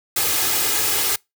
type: noise with comb filter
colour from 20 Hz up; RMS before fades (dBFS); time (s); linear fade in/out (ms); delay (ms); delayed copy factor
white; -20; 0.16-1.16; 5; 2.4; +0.6
effects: noise-tail reverb RT60 0.2 s tail -25 dB re dry + high-pass 80 Hz 12 dB/octave